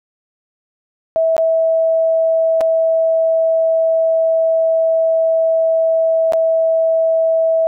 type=tone with dropouts; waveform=sine; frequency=651 Hz; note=E5; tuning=22 cents flat; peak=-11 dBFS; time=1.16-7.67 s; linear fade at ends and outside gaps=0 ms; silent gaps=1.366-1.38 / 2.608-2.612 / 6.323-6.334 s; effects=none